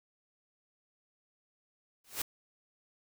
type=noise with exponential growth; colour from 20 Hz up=white; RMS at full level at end=-30 dBFS; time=2.04-2.22 s; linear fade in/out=5 ms; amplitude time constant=39 ms; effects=none